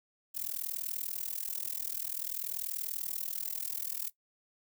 violet noise with amplitude modulation, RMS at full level -33 dBFS, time 0.34-4.1 s, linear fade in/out 20 ms, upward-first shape sine, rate 40.5 Hz, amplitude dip 100%, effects noise-tail reverb RT60 0.1 s tail -17 dB re dry

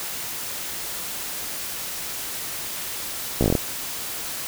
slowing click train, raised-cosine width 2 ms, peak -6 dBFS, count 8, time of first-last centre 3.41-3.552 s, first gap 15 ms, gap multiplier 1.1, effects white hiss -31 dBFS RMS until 4.47 s

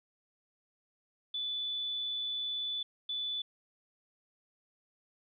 sine tone bursts at uneven times, 3479 Hz, A7, 20 cents flat, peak -33 dBFS, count 2, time 1.34-2.83 / 3.09-3.42 s, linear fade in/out 5 ms, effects none

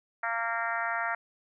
harmonic tone, 230.4 Hz, A#3, 20 cents flat, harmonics 3 / 4 / 5 / 6 / 7 / 8 / 9 / 10, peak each -35 / -36 / -40 / -33 / -38 / -35 / -42 / -47 dBFS, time 0.23-1.15 s, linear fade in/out 5 ms, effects none

